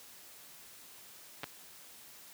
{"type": "clicks", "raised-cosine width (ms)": 0.3, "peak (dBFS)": -22, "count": 2, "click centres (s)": [1.434, 1.441], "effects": ["white hiss -54 dBFS RMS until 2.33 s", "high-pass 80 Hz 12 dB/octave"]}